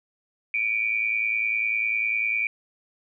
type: tone pair together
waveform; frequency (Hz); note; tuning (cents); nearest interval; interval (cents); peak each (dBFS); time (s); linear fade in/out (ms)
sine; 2298 / 2408; D7 / D7; -38 / +43; minor second; 81; -25; 0.54-2.47; 2
effects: none